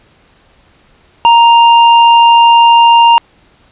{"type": "tone", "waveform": "square", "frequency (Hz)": 933, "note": "A#5", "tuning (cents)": 1, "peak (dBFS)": -3, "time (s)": [1.25, 3.18], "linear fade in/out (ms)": 0, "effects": ["pink hiss -48 dBFS RMS until 3.71 s", "resampled to 8000 Hz"]}